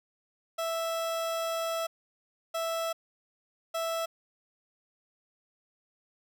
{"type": "tone bursts at uneven times", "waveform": "30% pulse", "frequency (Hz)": 659.3, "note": "E5", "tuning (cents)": 0, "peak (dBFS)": -27, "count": 3, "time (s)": [[0.58, 1.87], [2.54, 2.93], [3.74, 4.06]], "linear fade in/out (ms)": 10, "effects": []}